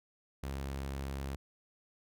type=tone; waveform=sawtooth; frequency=68.2 Hz; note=C#2; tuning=28 cents flat; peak=-33 dBFS; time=0.43-1.36 s; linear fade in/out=5 ms; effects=none